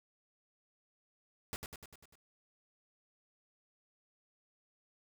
pink noise with echo, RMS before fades -40 dBFS, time 1.53-1.56 s, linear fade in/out 0 ms, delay 99 ms, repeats 6, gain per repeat -4 dB, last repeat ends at 2.154 s, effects none

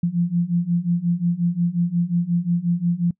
sine beating tone pair, 170 / 175.6 Hz, F3 / F3, -46 / +10 cents, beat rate 5.6 Hz, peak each -22 / -20 dBFS, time 0.03-3.11 s, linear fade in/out 5 ms, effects noise-tail reverb RT60 0.1 s tail -24 dB re dry

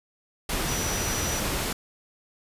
sine tone in noise, 5880 Hz, F#8, 12 cents flat, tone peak -32 dBFS, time 0.68-1.4 s, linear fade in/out 5 ms, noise pink, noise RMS -28 dBFS, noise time 0.49-1.73 s, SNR -7 dB, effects resampled to 32000 Hz

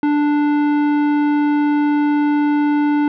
triangle tone with tanh clipping, 294 Hz, D4, 2 cents sharp, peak -15 dBFS, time 0.03-3.08 s, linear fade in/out 2 ms, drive 18 dB, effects none

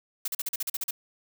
blue noise bursts, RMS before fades -30 dBFS, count 10, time 0.25-0.909 s, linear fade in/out 5 ms, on 29 ms, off 41 ms, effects none

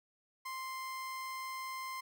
30% pulse tone, 1046.5 Hz, C6, in tune, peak -37 dBFS, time 0.45-2.01 s, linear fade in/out 10 ms, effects none

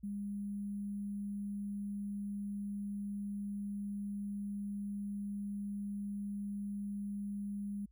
sine tone with sample-and-hold, 202.3 Hz, G#3, 45 cents flat, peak -37 dBFS, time 0.03-7.86 s, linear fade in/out 10 ms, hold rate 11025 Hz, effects added 56 Hz sine -61 dBFS peak until 7.91 s

